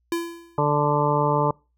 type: tone with exponential decay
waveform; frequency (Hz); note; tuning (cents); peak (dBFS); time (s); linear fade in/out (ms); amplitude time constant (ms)
square; 338.4; E4; +45; -21; 0.12-0.63; 2; 110
type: harmonic tone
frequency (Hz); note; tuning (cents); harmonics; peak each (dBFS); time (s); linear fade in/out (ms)
147; D3; +2; 1 / 2 / 3 / 4 / 6 / 7 / 8; -24 / -29 / -25 / -26 / -24 / -26 / -30; 0.58-1.51; 2
effects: noise-tail reverb RT60 0.3 s tail -26 dB re dry + added 60 Hz sine -66 dBFS peak until 1.77 s